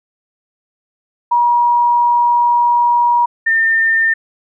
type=tone pair in turn; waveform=sine; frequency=957 / 1806.6 Hz; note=A#5 / A6; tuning=+45 / +45 cents; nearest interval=major seventh; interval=1100 cents; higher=second; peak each=-9 / -10 dBFS; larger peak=first; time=1.31-3.26 / 3.46-4.14 s; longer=first; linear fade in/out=10 ms; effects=none